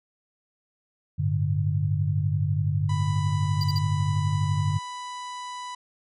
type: chord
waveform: sine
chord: G suspended second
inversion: none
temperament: equal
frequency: 98 / 110 / 146.83 Hz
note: G2 / A2 / D3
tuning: 0 / 0 / 0 cents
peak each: -25 / -30 / -25 dBFS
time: 1.18-4.79 s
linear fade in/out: 20 ms
type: harmonic tone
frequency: 991 Hz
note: B5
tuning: 6 cents sharp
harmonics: 1 / 2 / 3 / 4 / 5 / 6 / 7 / 8 / 9 / 10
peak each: -34 / -45 / -47 / -46 / -53 / -52 / -51 / -58 / -59 / -57 dBFS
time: 2.89-5.75 s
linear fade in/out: 5 ms
type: tone bursts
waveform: triangle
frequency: 4771 Hz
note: D8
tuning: 26 cents sharp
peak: -27 dBFS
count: 3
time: 3.61-3.784 s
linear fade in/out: 2 ms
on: 26 ms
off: 48 ms
effects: none